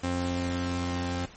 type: tone pair together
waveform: sawtooth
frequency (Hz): 88.2 / 264.3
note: F2 / C4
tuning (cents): +18 / +18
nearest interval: octave + perfect fifth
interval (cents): 1900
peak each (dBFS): -27 / -27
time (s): 0.03-1.26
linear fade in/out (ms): 10
effects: pink hiss -50 dBFS RMS until 1.36 s + MP3 32 kbps